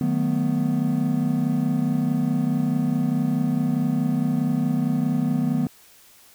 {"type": "chord", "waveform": "triangle", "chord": "B dominant seventh", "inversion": "first", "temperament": "just", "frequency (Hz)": [154.34, 185.21, 222.2, 246.9], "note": ["D#3", "F#3", "A3", "B3"], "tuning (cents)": [-14, 2, 17, 0], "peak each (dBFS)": [-23, -26, -25, -21], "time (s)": [0.01, 5.67], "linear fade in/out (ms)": 2, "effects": ["white hiss -52 dBFS RMS until 6.34 s"]}